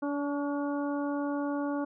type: harmonic tone with a mistuned harmonic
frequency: 287 Hz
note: D4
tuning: 40 cents flat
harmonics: 1 / 2 / 3 / 4 / 5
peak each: -30 / -36 / -40 / -42 / -44 dBFS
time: 0.02-1.85 s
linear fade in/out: 10 ms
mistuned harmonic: 4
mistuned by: -26 cents
effects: none